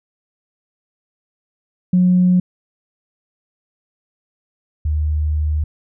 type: tone pair in turn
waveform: sine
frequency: 181 / 76.1 Hz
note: F#3 / D#2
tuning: -38 / -38 cents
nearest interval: octave + minor third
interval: 1500 cents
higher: first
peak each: -9 / -15 dBFS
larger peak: first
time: 1.93-2.4 / 4.85-5.64 s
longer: second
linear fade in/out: 5 ms
effects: tanh soft clip ceiling -5 dBFS